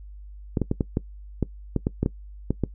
clicks, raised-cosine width 3 ms, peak -9 dBFS, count 12, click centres 0.572 / 0.617 / 0.714 / 0.808 / 0.971 / 1.427 / 1.763 / 1.869 / 2.03 / 2.061 / 2.506 / 2.637 s, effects noise-tail reverb RT60 0.1 s tail -20 dB re dry + added 50 Hz sine -39 dBFS peak until 2.74 s

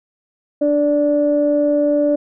sine tone pair together, 293.5 / 584.5 Hz, D4 / D5, -1 / -8 cents, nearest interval octave, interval 1193 cents, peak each -16 / -14 dBFS, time 0.61-2.16 s, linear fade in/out 10 ms, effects tanh soft clip ceiling -5 dBFS

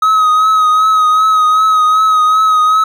triangle tone with vibrato, 1268 Hz, D#6, 32 cents sharp, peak -5 dBFS, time 0.02-2.84 s, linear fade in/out 5 ms, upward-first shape triangle, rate 2.6 Hz, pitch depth 38 cents each way, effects none

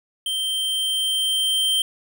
square tone with level ramp, 3136 Hz, G7, in tune, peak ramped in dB -23 to -18 dBFS, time 0.26-1.82 s, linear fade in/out 2 ms, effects none

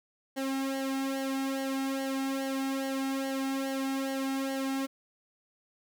sawtooth tone with flanger, 269.2 Hz, C4, 49 cents sharp, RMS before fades -32 dBFS, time 0.36-4.87 s, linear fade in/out 20 ms, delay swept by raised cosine 0.8 to 1.75 ms, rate 2.4 Hz, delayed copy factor -0.8, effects none

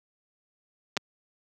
clicks, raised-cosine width 0.2 ms, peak -10 dBFS, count 2, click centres 0.968 / 0.973 s, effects high-pass 150 Hz 12 dB/octave

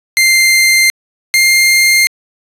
sawtooth tone pair in turn, 2093 / 2110 Hz, C7 / C7, 0 / +14 cents, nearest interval unison, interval 14 cents, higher second, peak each -3 dBFS, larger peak neither, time 0.17-0.9 / 1.34-2.07 s, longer neither, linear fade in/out 0 ms, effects resampled to 32000 Hz

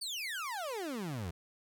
30% pulse exponential sweep, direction down, 4711 to 78.7 Hz, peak -34 dBFS, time 0.01-1.31 s, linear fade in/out 10 ms, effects none

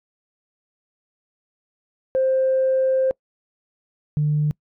sine tone pair in turn, 525 / 149.86 Hz, C5 / D3, +6 / +35 cents, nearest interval octave + minor seventh, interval 2171 cents, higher first, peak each -15 / -16 dBFS, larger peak first, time 2.15-3.11 / 4.17-4.51 s, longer first, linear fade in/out 0 ms, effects noise-tail reverb RT60 0.1 s tail -26 dB re dry + tanh soft clip ceiling -12 dBFS

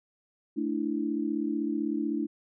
sine chord, A suspended fourth, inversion none, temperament equal, 220 / 293.7 / 329.6 Hz, A3 / D4 / E4, 0 / 0 / 0 cents, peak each -33 / -30 / -32 dBFS, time 0.56-2.27 s, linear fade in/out 20 ms, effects none

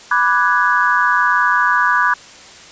sine chord, G# half-diminished seventh, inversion first, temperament equal, 987.8 / 1174.7 / 1480 / 1661.2 Hz, B5 / D6 / F#6 / G#6, 0 / 0 / 0 / 0 cents, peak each -17 dBFS, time 0.11-2.14 s, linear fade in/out 5 ms, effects white hiss -39 dBFS RMS until 2.71 s + resampled to 16000 Hz

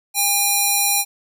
square tone with band-pass filter, 809 Hz, G#5, 46 cents flat, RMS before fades -18 dBFS, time 0.14-1.05 s, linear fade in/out 50 ms, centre 12000 Hz, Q 0.77, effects none

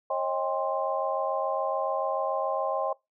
sine tone cluster, 542 / 629 / 798 / 1050 Hz, C#5 / D#5 / G5 / C6, -39 / +19 / +31 / +6 cents, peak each -30 / -31 / -32 / -32 dBFS, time 0.1-2.93 s, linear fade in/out 5 ms, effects noise-tail reverb RT60 0.2 s tail -24 dB re dry

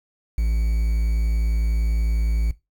triangle tone with quantisation, 55.4 Hz, A1, 13 cents sharp, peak -16 dBFS, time 0.38-2.51 s, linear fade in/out 0 ms, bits 7, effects noise-tail reverb RT60 0.2 s tail -17 dB re dry

